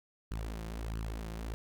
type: tone with flanger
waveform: sawtooth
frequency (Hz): 55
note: A1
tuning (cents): 0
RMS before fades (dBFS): -39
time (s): 0.31-1.54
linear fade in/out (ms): 0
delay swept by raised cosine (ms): 0.66 to 5.76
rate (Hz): 1.5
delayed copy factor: +0.7
effects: none